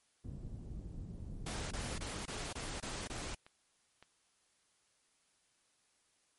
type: low-pass noise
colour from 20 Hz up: pink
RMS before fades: -45 dBFS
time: 0.24-2.02 s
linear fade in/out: 5 ms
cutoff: 210 Hz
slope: 12 dB/octave
type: noise bursts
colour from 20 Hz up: pink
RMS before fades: -42 dBFS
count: 7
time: 1.46-3.348 s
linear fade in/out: 5 ms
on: 250 ms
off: 23 ms
type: clicks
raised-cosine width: 0.3 ms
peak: -39 dBFS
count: 3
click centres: 2.844 / 3.465 / 4.026 s
effects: white hiss -74 dBFS RMS until 6.38 s + MP3 48 kbps